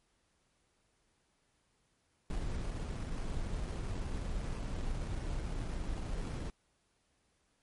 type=noise with sample-and-hold; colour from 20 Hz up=brown; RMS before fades=-37 dBFS; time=2.3-6.5 s; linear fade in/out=2 ms; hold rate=3675 Hz; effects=pink hiss -75 dBFS RMS until 7.62 s + MP3 48 kbps